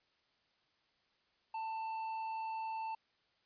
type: tone with tanh clipping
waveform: sine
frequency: 889 Hz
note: A5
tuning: 18 cents sharp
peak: -39 dBFS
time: 1.54-2.95 s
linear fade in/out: 5 ms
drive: 7 dB
effects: white hiss -75 dBFS RMS until 3.45 s + resampled to 11025 Hz